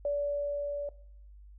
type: tone with level ramp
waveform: sine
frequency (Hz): 576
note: D5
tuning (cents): -34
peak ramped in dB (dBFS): -27 to -33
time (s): 0.05-0.89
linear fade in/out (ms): 2
effects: noise-tail reverb RT60 0.6 s tail -19 dB re dry + added 50 Hz sine -49 dBFS peak until 1.58 s